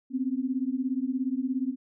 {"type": "beating tone pair", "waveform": "sine", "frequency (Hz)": [251.5, 268.5], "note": ["B3", "C4"], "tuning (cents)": [32, 45], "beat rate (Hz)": 17, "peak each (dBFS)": -29, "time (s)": [0.1, 1.76], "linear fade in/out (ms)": 50, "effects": []}